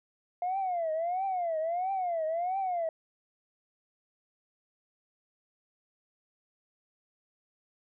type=tone with vibrato; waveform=sine; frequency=700 Hz; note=F5; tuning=4 cents sharp; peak=-27 dBFS; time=0.42-2.89 s; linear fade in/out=2 ms; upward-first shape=triangle; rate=1.5 Hz; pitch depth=210 cents each way; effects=tanh soft clip ceiling -25 dBFS